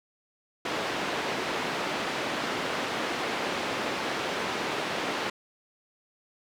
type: band-pass noise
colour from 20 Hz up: pink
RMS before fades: -31 dBFS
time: 0.65-5.3 s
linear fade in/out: 5 ms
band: 290 to 3500 Hz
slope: 12 dB/octave
effects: none